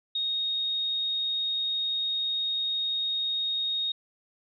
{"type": "tone", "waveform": "sine", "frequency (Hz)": 3729, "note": "A#7", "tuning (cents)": 0, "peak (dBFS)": -26, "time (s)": [0.15, 3.92], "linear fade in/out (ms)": 5, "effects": []}